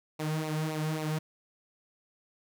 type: tone with flanger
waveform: sawtooth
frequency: 155.56 Hz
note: D#3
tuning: in tune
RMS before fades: -32 dBFS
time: 0.19-1.19 s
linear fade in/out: 10 ms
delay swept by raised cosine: 0.6 to 3.1 ms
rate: 3.7 Hz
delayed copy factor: -0.7
effects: none